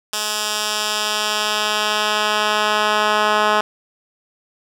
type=tone with band-pass filter sweep; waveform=10% pulse; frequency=211.8 Hz; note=G#3; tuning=34 cents sharp; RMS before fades=-19 dBFS; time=0.13-3.61 s; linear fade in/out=2 ms; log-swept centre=6500 to 1500 Hz; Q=0.75; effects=none